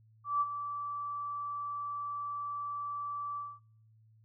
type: tone with ADSR envelope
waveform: sine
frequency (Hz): 1160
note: D6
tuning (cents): -22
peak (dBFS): -25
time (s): 0.24-3.6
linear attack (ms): 170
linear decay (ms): 37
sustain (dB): -10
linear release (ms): 230
effects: noise-tail reverb RT60 0.5 s tail -22 dB re dry + added 110 Hz sine -60 dBFS peak until 4.24 s